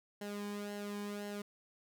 sawtooth tone with flanger, 205 Hz, G#3, 22 cents flat, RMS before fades -42 dBFS, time 0.21-1.42 s, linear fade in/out 5 ms, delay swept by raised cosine 0.83 to 1.51 ms, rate 1.9 Hz, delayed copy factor -0.65, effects none

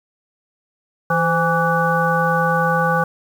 harmonic tone with a mistuned harmonic, 164.81 Hz, E3, in tune, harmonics 1 / 3 / 5 / 7 / 9, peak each -21 / -21 / -21 / -21 / -21 dBFS, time 1.1-3.04 s, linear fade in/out 5 ms, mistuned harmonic 3, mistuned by +68 cents, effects 7-bit

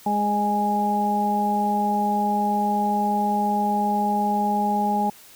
harmonic tone with a mistuned harmonic, 206.9 Hz, G#3, 6 cents flat, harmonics 1 / 2 / 3 / 4, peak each -24 / -32 / -33 / -21 dBFS, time 0.06-5.1 s, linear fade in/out 5 ms, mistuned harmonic 3, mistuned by -17 cents, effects white hiss -48 dBFS RMS until 5.35 s

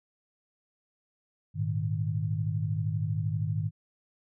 sine chord, Ab suspended second, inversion none, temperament equal with one note detuned, 103.83 / 116.54 / 154.22 Hz, Ab2 / Bb2 / Eb3, 0 / 0 / -15 cents, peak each -30 / -34 / -31 dBFS, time 1.54-3.71 s, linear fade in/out 50 ms, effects none

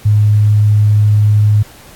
sine tone, 105.1 Hz, G#2, 21 cents sharp, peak -6 dBFS, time 0.05-1.63 s, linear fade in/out 10 ms, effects pink hiss -39 dBFS RMS until 1.95 s + AAC 64 kbps

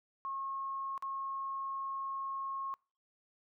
sine tone with dropouts, 1085 Hz, C#6, 37 cents flat, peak -36 dBFS, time 0.25-2.74 s, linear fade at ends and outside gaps 0 ms, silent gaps 0.978-1.024 s, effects noise-tail reverb RT60 0.4 s tail -26 dB re dry

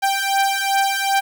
sawtooth beating tone pair, 784 / 786.6 Hz, G5 / G5, 0 / +6 cents, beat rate 2.6 Hz, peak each -16 dBFS, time 0.02-1.21 s, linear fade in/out 20 ms, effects 8-bit

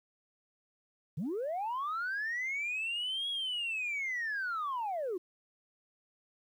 sine linear two-way sweep, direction up then down, 128.5 to 3340 to 334.1 Hz, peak -31 dBFS, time 1.17-5.18 s, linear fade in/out 10 ms, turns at 3.29 s, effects tanh soft clip ceiling -30 dBFS + 11-bit

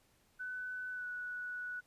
sine tone with pitch glide, 1501 to 1474.4 Hz, F#6 to F#6, +24 to -7 cents, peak -39 dBFS, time 0.39-1.81 s, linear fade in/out 20 ms, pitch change -31 cents, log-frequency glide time 0.93-1.06 s, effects pink hiss -71 dBFS RMS until 1.86 s + resampled to 32000 Hz

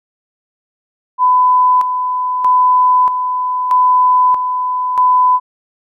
sine tone with tremolo, 1003 Hz, B5, 26 cents sharp, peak -7 dBFS, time 1.18-5.4 s, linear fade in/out 50 ms, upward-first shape square, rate 0.79 Hz, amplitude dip 55%, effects none

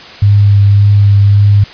sine tone with vibrato, 101.3 Hz, G#2, 43 cents flat, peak -3 dBFS, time 0.22-1.64 s, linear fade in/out 5 ms, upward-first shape triangle, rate 1.8 Hz, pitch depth 16 cents each way, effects white hiss -31 dBFS RMS until 1.73 s + resampled to 11025 Hz

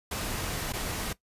pink noise with dropouts, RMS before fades -33 dBFS, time 0.11-1.13 s, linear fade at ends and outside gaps 5 ms, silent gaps 0.724-0.734 s, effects noise-tail reverb RT60 0.1 s tail -17 dB re dry + resampled to 32000 Hz

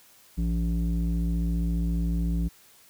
square tone with low-pass filter, 57.2 Hz, A#1, 32 cents flat, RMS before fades -26 dBFS, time 0.37-2.49 s, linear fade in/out 20 ms, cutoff 220 Hz, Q 3.7, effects white hiss -56 dBFS RMS until 2.89 s

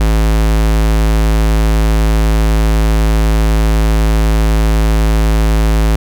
square tone, 54 Hz, A1, 32 cents flat, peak -9 dBFS, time 0-5.96 s, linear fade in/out 5 ms, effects none

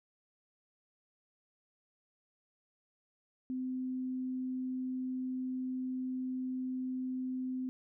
sine tone, 256.7 Hz, C4, 33 cents flat, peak -34 dBFS, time 3.5-7.69 s, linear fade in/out 0 ms, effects none

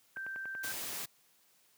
sine tone, 1565 Hz, G6, 3 cents flat, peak -38 dBFS, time 0.16-0.72 s, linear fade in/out 5 ms
click train, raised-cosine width 0.5 ms, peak -33 dBFS, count 9, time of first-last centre 0.17-0.932 s, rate 10.5 Hz
white noise, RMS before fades -40 dBFS, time 0.63-1.06 s, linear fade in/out 10 ms
effects white hiss -68 dBFS RMS until 1.77 s + high-pass 100 Hz 12 dB/octave

